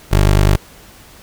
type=tone; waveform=20% pulse; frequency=49.95 Hz; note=G1; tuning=33 cents sharp; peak=-4 dBFS; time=0.11-0.57 s; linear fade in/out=20 ms; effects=pink hiss -42 dBFS RMS until 1.22 s